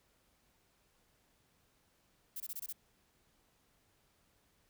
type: noise bursts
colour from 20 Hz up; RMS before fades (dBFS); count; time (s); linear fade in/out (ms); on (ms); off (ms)
violet; -42; 6; 2.36-2.727; 5; 42; 23
effects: pink hiss -73 dBFS RMS until 4.69 s